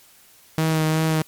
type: tone with vibrato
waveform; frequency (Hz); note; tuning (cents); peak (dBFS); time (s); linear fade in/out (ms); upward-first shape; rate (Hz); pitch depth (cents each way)
sawtooth; 158.1; D#3; +28; -14; 0.58-1.22; 0; sine; 2.7; 18
effects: white hiss -52 dBFS RMS until 1.27 s + MP3 96 kbps